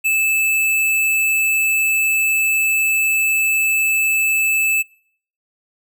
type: tone with hard clipping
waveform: sine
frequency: 2624 Hz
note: E7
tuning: 9 cents flat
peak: -15 dBFS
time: 0.04-4.83 s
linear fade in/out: 20 ms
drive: 18 dB
effects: noise-tail reverb RT60 0.6 s tail -24 dB re dry